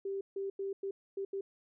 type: tone bursts at uneven times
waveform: sine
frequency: 392 Hz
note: G4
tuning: in tune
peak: -34 dBFS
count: 6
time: 0.05-0.21 / 0.36-0.5 / 0.59-0.73 / 0.83-0.91 / 1.17-1.25 / 1.33-1.41 s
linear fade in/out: 5 ms
effects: none